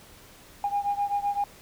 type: beating tone pair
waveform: sine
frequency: 809 / 816.8 Hz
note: G#5 / G#5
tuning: -46 / -29 cents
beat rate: 7.8 Hz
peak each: -26 / -28 dBFS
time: 0.64-1.44 s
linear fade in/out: 2 ms
effects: tanh soft clip ceiling -18 dBFS + pink hiss -51 dBFS RMS until 1.61 s